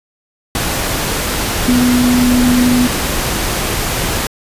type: tone in noise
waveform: sine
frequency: 246.9 Hz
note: B3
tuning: in tune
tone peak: -9 dBFS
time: 1.68-2.87 s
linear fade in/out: 2 ms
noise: pink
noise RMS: -17 dBFS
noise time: 0.55-4.27 s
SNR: +5 dB
effects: resampled to 32000 Hz